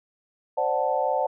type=chord; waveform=sine; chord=D dominant seventh; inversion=third; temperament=equal; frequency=523.3 / 587.3 / 740 / 880 Hz; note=C5 / D5 / F#5 / A5; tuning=0 / 0 / 0 / 0 cents; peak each=-27 dBFS; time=0.57-1.27 s; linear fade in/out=10 ms; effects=none